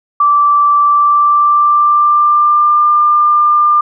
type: tone with pitch glide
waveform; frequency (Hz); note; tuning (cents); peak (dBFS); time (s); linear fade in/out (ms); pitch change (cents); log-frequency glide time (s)
sine; 1166 to 1197.4; D6 to D6; -13 to +33; -6; 0.2-3.81; 5; +46; 0.82-2.86
effects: none